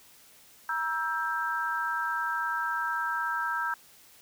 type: chord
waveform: sine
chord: E diminished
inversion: second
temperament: just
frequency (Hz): 949.3 / 1318.5 / 1582.2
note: Bb5 / E6 / G6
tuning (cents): +31 / 0 / +16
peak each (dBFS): -33 / -32 / -31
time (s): 0.69-3.74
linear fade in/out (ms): 2
effects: white hiss -56 dBFS RMS until 4.21 s